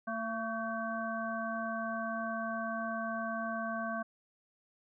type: harmonic tone with a mistuned harmonic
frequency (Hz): 225.4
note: A3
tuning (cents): +42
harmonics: 1 / 3 / 5 / 7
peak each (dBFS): -39 / -38 / -40 / -40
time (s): 0.07-4.03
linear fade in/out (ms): 10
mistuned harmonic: 7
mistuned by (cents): -38
effects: none